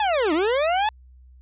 40% pulse linear two-way sweep, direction down then up, 880 to 293.7 to 880 Hz, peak -18 dBFS, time 0-0.89 s, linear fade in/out 2 ms, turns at 0.33 s, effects added 63 Hz sine -46 dBFS peak until 1.41 s + resampled to 8000 Hz

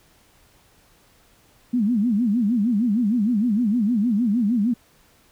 sine tone with vibrato, 223.2 Hz, A3, 25 cents sharp, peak -17 dBFS, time 1.73-4.74 s, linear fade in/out 10 ms, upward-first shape sine, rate 6.5 Hz, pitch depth 210 cents each way, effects pink hiss -57 dBFS RMS until 5.31 s

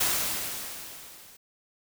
white noise with level ramp, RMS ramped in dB -24 to -52 dBFS, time 0-1.37 s, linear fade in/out 10 ms, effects none

